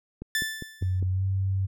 click train, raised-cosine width 3 ms, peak -23 dBFS, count 5, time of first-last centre 0.22-1.026 s, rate 4.96 Hz
sawtooth tone with exponential decay, 1760 Hz, A6, in tune, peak -19 dBFS, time 0.35-1 s, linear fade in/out 1 ms, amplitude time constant 140 ms
sine tone with pitch glide, 92.6 to 96.09 Hz, F#2 to G2, +2 to -34 cents, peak -23 dBFS, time 0.81-1.67 s, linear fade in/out 20 ms, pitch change +64 cents, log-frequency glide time 1.1-1.24 s
effects none

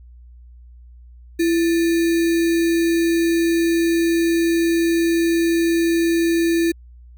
sine tone with sample-and-hold, 334.3 Hz, E4, 24 cents sharp, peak -14 dBFS, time 1.39-6.72 s, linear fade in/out 10 ms, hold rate 2100 Hz, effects added 60 Hz sine -40 dBFS peak until 7.17 s + MP3 96 kbps

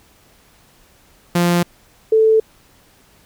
sawtooth / sine tone pair in turn, 174 / 440.7 Hz, F3 / A4, -6 / +3 cents, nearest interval octave + major third, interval 1609 cents, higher second, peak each -9 dBFS, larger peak neither, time 1.35-1.63 / 2.12-2.4 s, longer neither, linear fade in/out 5 ms, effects pink hiss -52 dBFS RMS until 3.25 s

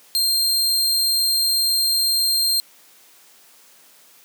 sawtooth tone, 4186 Hz, C8, in tune, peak -14 dBFS, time 0.15-2.6 s, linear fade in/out 0 ms, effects white hiss -51 dBFS RMS until 4.24 s + high-pass 200 Hz 12 dB/octave

